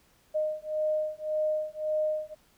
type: beating tone pair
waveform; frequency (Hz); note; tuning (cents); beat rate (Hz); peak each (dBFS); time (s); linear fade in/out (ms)
sine; 615 / 616.8; D#5 / D#5; -20 / -15; 1.8; -30; 0.34-2.35; 20
effects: pink hiss -64 dBFS RMS until 2.57 s